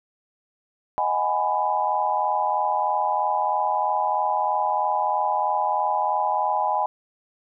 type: chord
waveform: sine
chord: G# minor seventh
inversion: second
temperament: just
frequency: 623 / 747.5 / 830.6 / 996.7 Hz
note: D#5 / F#5 / G#5 / B5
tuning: +2 / +17 / 0 / +16 cents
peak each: -29 / -28 / -23 / -25 dBFS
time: 0.98-6.86 s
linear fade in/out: 0 ms
effects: none